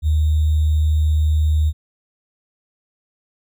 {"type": "tone with sample-and-hold", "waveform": "sine", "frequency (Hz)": 77.1, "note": "D#2", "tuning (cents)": -15, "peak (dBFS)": -13, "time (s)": [0.02, 1.73], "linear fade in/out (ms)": 50, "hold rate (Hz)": 3675, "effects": []}